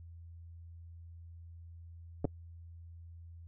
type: clicks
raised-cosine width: 2 ms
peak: -19 dBFS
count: 2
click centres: 2.245 / 2.252 s
effects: noise-tail reverb RT60 0.1 s tail -26 dB re dry + added 84 Hz sine -48 dBFS peak until 3.47 s